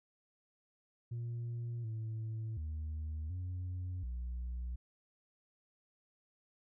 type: tone with pitch steps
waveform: sine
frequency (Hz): 118.1 / 110.8 / 77.7 / 90.8 / 61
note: A#2 / A2 / D#2 / F#2 / B1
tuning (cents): +23 / +13 / -2 / -32 / -21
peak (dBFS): -35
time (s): 1.11-4.76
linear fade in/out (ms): 10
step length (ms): 730
effects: tanh soft clip ceiling -36 dBFS